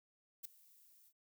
violet noise with ADSR envelope, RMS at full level -42 dBFS, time 0.43-1.13 s, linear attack 22 ms, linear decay 3 ms, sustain -24 dB, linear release 58 ms, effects noise-tail reverb RT60 0.1 s tail -26 dB re dry

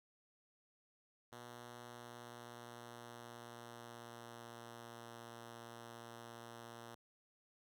5% pulse tone with pitch glide, 120.3 to 117.21 Hz, B2 to A#2, -45 to +10 cents, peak -40 dBFS, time 1.32-6.95 s, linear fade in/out 5 ms, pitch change -45 cents, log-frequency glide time 1.47-5.08 s, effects none

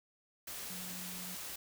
sine tone in noise, 181.2 Hz, F#3, 36 cents flat, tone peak -48 dBFS, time 0.7-1.35 s, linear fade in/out 5 ms, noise white, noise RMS -44 dBFS, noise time 0.47-1.56 s, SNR -7 dB, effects none

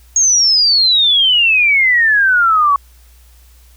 sine exponential sweep, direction down, 6645 to 1109 Hz, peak -8 dBFS, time 0.16-2.76 s, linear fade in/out 2 ms, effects added 60 Hz sine -42 dBFS peak until 3.76 s + white hiss -51 dBFS RMS until 3.76 s

